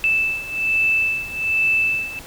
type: beating tone pair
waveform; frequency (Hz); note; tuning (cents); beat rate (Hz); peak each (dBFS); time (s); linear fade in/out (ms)
sine; 2637 / 2638.2; E7 / E7; 0 / +1; 1.2; -19 / -22; 0.04-2.19; 0
effects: pink hiss -39 dBFS RMS until 2.26 s